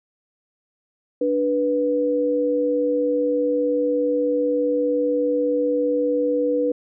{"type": "tone pair together", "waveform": "sine", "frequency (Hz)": [293.7, 490.4], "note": ["D4", "B4"], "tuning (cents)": [0, -12], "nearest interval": "major sixth", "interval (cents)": 888, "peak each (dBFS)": [-23, -19], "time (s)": [1.21, 6.72], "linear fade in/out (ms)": 5, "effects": []}